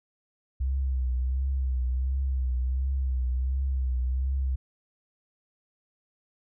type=tone with vibrato; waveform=sine; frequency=64.7 Hz; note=C2; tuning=19 cents flat; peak=-24 dBFS; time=0.6-4.56 s; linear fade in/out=10 ms; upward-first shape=triangle; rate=1.4 Hz; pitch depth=75 cents each way; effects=none